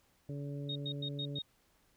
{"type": "harmonic tone", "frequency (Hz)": 142.5, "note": "C#3", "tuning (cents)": 48, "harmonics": [1, 2, 3, 4], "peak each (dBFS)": [-39, -45, -49, -51], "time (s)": [0.29, 1.39], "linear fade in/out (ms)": 2}
{"type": "tone bursts", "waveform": "sine", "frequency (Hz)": 3729, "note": "A#7", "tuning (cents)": 0, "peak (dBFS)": -37, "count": 5, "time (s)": [0.69, 1.42], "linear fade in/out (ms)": 5, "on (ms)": 66, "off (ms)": 100}
{"effects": ["pink hiss -71 dBFS RMS until 1.96 s"]}